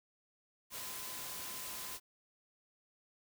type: tone in noise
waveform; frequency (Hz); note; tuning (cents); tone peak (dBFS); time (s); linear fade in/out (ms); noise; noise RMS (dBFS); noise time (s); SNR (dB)
sine; 1023; C6; -39; -55; 0.7-2; 50; white; -44; 0.7-2; -14
effects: none